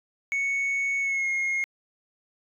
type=tone with pitch glide; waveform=sine; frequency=2217 to 2148 Hz; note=C#7 to C7; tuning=0 to +45 cents; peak=-21 dBFS; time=0.32-1.64 s; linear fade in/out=0 ms; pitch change=-55 cents; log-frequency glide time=1-1.28 s; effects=tanh soft clip ceiling -23 dBFS